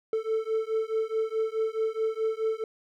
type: beating tone pair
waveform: triangle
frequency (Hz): 440 / 444.7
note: A4 / A4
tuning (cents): 0 / +18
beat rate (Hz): 4.7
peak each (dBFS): -27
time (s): 0.13-2.64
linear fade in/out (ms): 2
effects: none